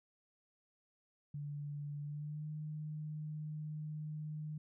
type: tone with pitch glide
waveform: sine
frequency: 145.6 to 152.75 Hz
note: D3 to D#3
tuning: -15 to -32 cents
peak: -40 dBFS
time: 1.34-4.58 s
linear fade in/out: 5 ms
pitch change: +83 cents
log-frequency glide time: 2.01-2.48 s
effects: none